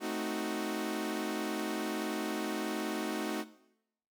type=chord; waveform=sawtooth; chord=A diminished seventh; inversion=none; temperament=equal; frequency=220 / 261.6 / 311.1 / 370 Hz; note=A3 / C4 / Eb4 / Gb4; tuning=0 / 0 / 0 / 0 cents; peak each=-36 / -38 / -34 / -34 dBFS; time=0-3.45 s; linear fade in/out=50 ms; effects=noise-tail reverb RT60 0.8 s tail -17 dB re dry